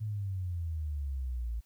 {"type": "exponential sweep", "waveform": "sine", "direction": "down", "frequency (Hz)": [110, 55], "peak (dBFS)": -32, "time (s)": [0, 1.61], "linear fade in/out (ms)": 20, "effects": ["white hiss -71 dBFS RMS until 1.65 s"]}